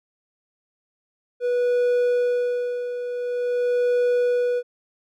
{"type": "tone with tremolo", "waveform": "triangle", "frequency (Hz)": 489.2, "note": "B4", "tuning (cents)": -16, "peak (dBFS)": -15, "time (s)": [1.4, 4.63], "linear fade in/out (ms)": 50, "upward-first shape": "sine", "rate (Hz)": 0.47, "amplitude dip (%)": 65, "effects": []}